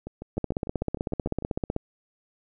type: two click trains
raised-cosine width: 2 ms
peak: -23 / -13 dBFS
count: 10 / 23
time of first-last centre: 0.07-1.423 / 0.38-1.764 s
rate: 6.65 / 15.9 Hz
effects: none